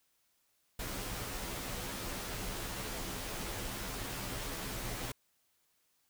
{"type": "noise with comb filter", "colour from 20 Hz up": "pink", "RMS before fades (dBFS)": -40, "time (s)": [0.79, 5.12], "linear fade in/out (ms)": 5, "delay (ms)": 13, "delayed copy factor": -0.7, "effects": ["white hiss -75 dBFS RMS until 6.09 s"]}